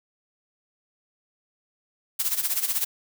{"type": "noise with tremolo", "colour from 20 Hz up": "blue", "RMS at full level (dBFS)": -23, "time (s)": [2.19, 2.85], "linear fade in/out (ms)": 10, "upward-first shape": "sine", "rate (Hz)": 16, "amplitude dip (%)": 75, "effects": []}